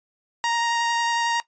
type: tone with vibrato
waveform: sawtooth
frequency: 935 Hz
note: A#5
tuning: 5 cents sharp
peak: -17 dBFS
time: 0.44-1.4 s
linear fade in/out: 0 ms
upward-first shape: sine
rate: 11 Hz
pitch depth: 10 cents each way
effects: noise-tail reverb RT60 0.1 s tail -17 dB re dry + resampled to 16000 Hz